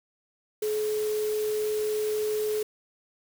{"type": "tone in noise", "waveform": "sine", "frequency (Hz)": 427, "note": "G#4", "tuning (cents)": 48, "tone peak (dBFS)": -25, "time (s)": [0.62, 2.63], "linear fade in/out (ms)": 5, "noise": "white", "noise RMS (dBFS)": -40, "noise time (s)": [0.62, 2.63], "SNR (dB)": 12, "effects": []}